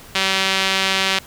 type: tone with band-pass filter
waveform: sawtooth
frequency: 191.7 Hz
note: G3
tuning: 38 cents flat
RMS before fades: -19 dBFS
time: 0.15-1.19 s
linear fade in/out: 5 ms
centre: 3200 Hz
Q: 1.3
effects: pink hiss -42 dBFS RMS until 1.26 s